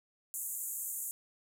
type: band-pass noise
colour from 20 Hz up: white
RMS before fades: -39 dBFS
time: 0.34-1.11 s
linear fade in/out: 0 ms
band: 6700 to 15000 Hz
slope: 96 dB/octave
effects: none